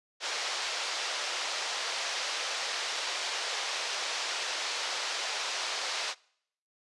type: band-pass noise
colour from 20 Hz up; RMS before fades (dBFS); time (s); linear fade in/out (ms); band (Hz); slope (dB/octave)
white; -34; 0.2-6.15; 50; 470 to 5700; 24
effects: noise-tail reverb RT60 0.7 s tail -25 dB re dry + resampled to 24000 Hz